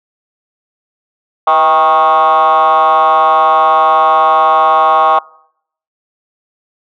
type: tone with frequency modulation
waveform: sine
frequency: 945 Hz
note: A#5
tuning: 23 cents sharp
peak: -4 dBFS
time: 1.47-5.19 s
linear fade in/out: 5 ms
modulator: 152 Hz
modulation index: 1.9
effects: noise-tail reverb RT60 0.7 s tail -25 dB re dry + tanh soft clip ceiling -4 dBFS